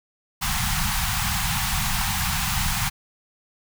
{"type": "band-stop noise", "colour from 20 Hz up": "pink", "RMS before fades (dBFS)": -24, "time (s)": [0.41, 2.9], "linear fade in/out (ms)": 20, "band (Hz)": [210, 730], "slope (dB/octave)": 96, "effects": []}